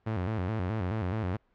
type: tone with vibrato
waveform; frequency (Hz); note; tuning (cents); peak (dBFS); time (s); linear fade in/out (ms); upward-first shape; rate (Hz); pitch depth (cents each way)
sawtooth; 100; G2; +35; -25; 0.06-1.37; 10; square; 4.7; 170
effects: pink hiss -70 dBFS RMS until 1.54 s + low-pass 2000 Hz 12 dB/octave